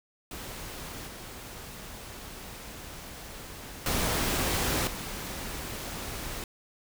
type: noise with level steps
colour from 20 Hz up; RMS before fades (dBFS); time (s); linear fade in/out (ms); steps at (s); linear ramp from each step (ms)
pink; -40 / -43 / -28 / -37; 0.31-6.44; 2; 1.07 / 3.86 / 4.87; 2
effects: none